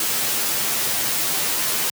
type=noise with comb filter; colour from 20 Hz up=white; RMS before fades=-22 dBFS; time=0-1.9 s; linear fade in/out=2 ms; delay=11 ms; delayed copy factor=-0.8; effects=high-pass 100 Hz 12 dB/octave